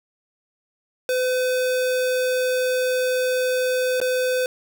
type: tone with dropouts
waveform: square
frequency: 507 Hz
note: B4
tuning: 45 cents sharp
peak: -20 dBFS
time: 1.09-4.46 s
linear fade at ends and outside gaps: 1 ms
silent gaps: 4.002-4.014 s
effects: none